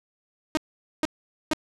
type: tone bursts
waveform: sawtooth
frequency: 311.1 Hz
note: D#4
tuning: in tune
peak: -17 dBFS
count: 3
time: 0.55-1.533 s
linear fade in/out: 0 ms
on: 21 ms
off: 460 ms
effects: low-pass 9000 Hz 12 dB/octave